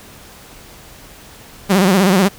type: tone with vibrato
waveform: sawtooth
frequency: 190.2 Hz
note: F#3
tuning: 48 cents sharp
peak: -6 dBFS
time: 1.69-2.29 s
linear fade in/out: 20 ms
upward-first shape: sine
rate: 16 Hz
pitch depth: 120 cents each way
effects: pink hiss -40 dBFS RMS until 2.38 s